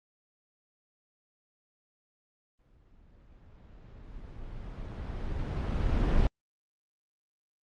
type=noise with exponential growth; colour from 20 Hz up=brown; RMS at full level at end=-23 dBFS; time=2.59-6.27 s; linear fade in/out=2 ms; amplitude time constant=800 ms; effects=low-pass 4000 Hz 12 dB/octave + Opus 24 kbps